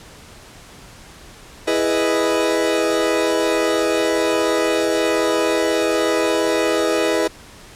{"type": "chord", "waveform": "40% pulse", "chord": "E major seventh", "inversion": "none", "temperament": "equal", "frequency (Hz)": [329.6, 415.3, 493.9, 622.3], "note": ["E4", "G#4", "B4", "D#5"], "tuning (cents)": [0, 0, 0, 0], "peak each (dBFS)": -21, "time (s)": [1.67, 7.28], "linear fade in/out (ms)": 10, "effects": ["pink hiss -42 dBFS RMS until 7.75 s", "low-pass 10000 Hz 12 dB/octave"]}